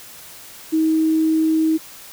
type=tone; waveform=sine; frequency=317.6 Hz; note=D#4; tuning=36 cents sharp; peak=-14 dBFS; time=0.72-1.78 s; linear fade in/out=20 ms; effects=white hiss -40 dBFS RMS until 2.12 s